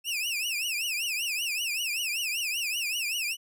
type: tone with vibrato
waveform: sawtooth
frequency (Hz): 2637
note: E7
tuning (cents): 0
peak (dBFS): -25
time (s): 0.04-3.37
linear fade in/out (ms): 50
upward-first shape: triangle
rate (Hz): 5.2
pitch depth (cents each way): 220
effects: none